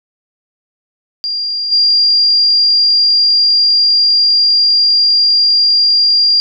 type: tone with level steps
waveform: sine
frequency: 4785 Hz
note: D8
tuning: 32 cents sharp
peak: -15 / -7 dBFS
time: 1.24-6.4 s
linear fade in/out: 0 ms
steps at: 1.71 s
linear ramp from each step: 20 ms
effects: none